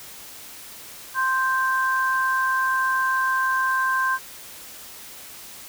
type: tone pair together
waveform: sine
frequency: 1046.5 / 1568 Hz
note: C6 / G6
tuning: 0 / 0 cents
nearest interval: perfect fifth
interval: 700 cents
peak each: -22 dBFS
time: 1.14-4.19 s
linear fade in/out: 50 ms
effects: white hiss -41 dBFS RMS until 5.68 s